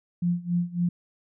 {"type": "tone with tremolo", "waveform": "sine", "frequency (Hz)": 174.61, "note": "F3", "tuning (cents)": 0, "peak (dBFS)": -20, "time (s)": [0.22, 0.89], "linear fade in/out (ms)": 5, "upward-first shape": "sine", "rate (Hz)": 3.6, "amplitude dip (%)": 90, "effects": []}